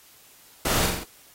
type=noise with echo; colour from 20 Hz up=pink; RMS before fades=-26 dBFS; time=0.65-0.86 s; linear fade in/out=2 ms; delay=44 ms; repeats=4; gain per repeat=-3 dB; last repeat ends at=1.036 s; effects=white hiss -53 dBFS RMS until 1.34 s + AAC 48 kbps